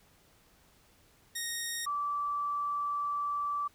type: tone pair in turn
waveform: 10% pulse / sine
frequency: 1864.7 / 1160.7 Hz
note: A#6 / D6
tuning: 0 / -21 cents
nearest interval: minor sixth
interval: 821 cents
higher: first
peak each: -25 / -30 dBFS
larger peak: first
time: 1.35-1.86 / 1.86-3.68 s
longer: second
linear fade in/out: 10 ms
effects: pink hiss -64 dBFS RMS until 3.74 s